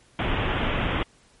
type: low-pass noise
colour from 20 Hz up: pink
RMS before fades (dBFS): -25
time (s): 0.19-1.03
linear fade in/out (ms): 2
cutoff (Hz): 3400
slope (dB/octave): 96
effects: pink hiss -58 dBFS RMS until 1.4 s + MP3 48 kbps